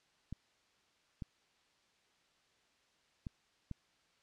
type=clicks; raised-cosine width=5 ms; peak=-29 dBFS; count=4; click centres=0.326 / 1.222 / 3.268 / 3.713 s; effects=white hiss -72 dBFS RMS until 4.22 s + low-pass 5000 Hz 12 dB/octave